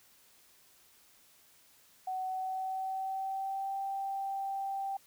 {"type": "tone with pitch glide", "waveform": "sine", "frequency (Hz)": [750, 782.8], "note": ["F#5", "G5"], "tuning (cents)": [23, -3], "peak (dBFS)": -33, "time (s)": [2.07, 4.97], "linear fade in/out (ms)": 5, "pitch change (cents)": 74, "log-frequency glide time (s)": [2.25, 3.77], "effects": ["white hiss -63 dBFS RMS until 5.06 s"]}